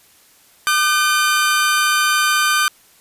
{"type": "tone pair together", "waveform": "sawtooth", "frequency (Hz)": [1204, 1530.1], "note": ["D6", "G6"], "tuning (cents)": [43, -42], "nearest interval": "major third", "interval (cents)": 415, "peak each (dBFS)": -13, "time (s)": [0.67, 2.68], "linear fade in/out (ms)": 0, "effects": ["white hiss -51 dBFS RMS until 3 s", "resampled to 32000 Hz"]}